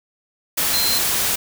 sine tone in noise, 4119 Hz, C8, 28 cents flat, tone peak -20 dBFS, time 0.73-0.99 s, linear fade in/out 10 ms, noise white, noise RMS -20 dBFS, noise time 0.57-1.36 s, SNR -3 dB, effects none

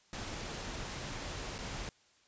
pink noise with dropouts, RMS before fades -41 dBFS, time 0.13-1.89 s, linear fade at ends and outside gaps 1 ms, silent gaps 1.582-1.588 s, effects white hiss -67 dBFS RMS until 2.27 s + resampled to 16000 Hz

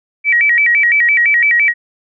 sine tone with vibrato, 2093 Hz, C7, in tune, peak -8 dBFS, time 0.24-1.74 s, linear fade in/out 50 ms, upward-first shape square, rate 5.9 Hz, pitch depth 170 cents each way, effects none

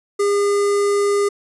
square tone with notch filter, 405.4 Hz, G#4, 42 cents flat, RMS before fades -17 dBFS, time 0.19-1.29 s, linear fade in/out 10 ms, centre 3100 Hz, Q 0.91, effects resampled to 24000 Hz

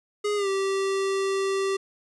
square tone with pitch glide, 414.7 to 389.2 Hz, G#4 to G4, -3 to -12 cents, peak -24 dBFS, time 0.24-1.77 s, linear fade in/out 10 ms, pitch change -109 cents, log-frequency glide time 0.36-0.48 s, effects resampled to 22050 Hz

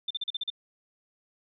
sine tone bursts, 3565 Hz, A7, 22 cents sharp, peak -28 dBFS, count 7, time 0.08-0.502 s, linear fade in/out 5 ms, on 26 ms, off 40 ms, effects none

